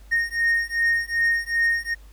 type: beating tone pair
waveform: triangle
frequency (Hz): 1851 / 1853.6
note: A#6 / A#6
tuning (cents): -13 / -10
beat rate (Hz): 2.6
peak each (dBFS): -21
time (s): 0.11-1.95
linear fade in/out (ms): 20
effects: added 50 Hz sine -43 dBFS peak until 2.12 s + pink hiss -57 dBFS RMS until 2.12 s